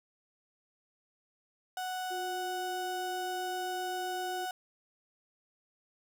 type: tone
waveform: 35% pulse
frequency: 740 Hz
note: F#5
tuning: in tune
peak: -33 dBFS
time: 1.77-4.51 s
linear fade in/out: 2 ms
type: tone with vibrato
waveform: sine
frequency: 360.8 Hz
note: F#4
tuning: 44 cents flat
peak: -39 dBFS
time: 2.1-4.46 s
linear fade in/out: 20 ms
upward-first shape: sine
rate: 7.7 Hz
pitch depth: 11 cents each way
effects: none

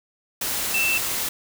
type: tone in noise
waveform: sine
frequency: 2668 Hz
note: E7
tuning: 20 cents sharp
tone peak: -20 dBFS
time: 0.74-0.98 s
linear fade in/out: 5 ms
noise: white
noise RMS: -26 dBFS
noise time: 0.41-1.29 s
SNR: +3 dB
effects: none

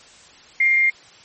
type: tone with amplitude modulation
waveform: sine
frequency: 2116 Hz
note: C7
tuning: 19 cents sharp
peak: -12 dBFS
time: 0.6-0.9 s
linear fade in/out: 5 ms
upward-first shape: sine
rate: 231 Hz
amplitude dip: 30%
effects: white hiss -47 dBFS RMS until 1.24 s + MP3 32 kbps

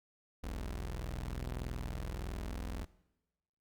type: tone pair together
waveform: sawtooth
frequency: 41.65 / 62.7 Hz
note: E1 / B1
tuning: +19 / +27 cents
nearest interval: perfect fifth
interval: 708 cents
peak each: -36 / -38 dBFS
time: 0.43-2.85 s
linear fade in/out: 10 ms
effects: noise-tail reverb RT60 1.0 s tail -20 dB re dry + Opus 48 kbps

